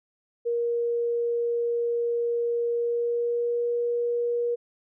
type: tone with pitch glide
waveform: sine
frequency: 471.9 to 476.6 Hz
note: A#4 to A#4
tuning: +21 to +38 cents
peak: -23 dBFS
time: 0.45-4.56 s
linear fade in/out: 20 ms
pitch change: +17 cents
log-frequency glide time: 2.72-3.67 s
effects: none